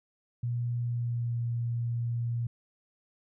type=tone with pitch glide; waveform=sine; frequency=120.1 to 118.17 Hz; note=B2 to A#2; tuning=-48 to +24 cents; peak=-28 dBFS; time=0.43-2.47 s; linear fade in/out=5 ms; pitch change=-28 cents; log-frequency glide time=0.79-1.39 s; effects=none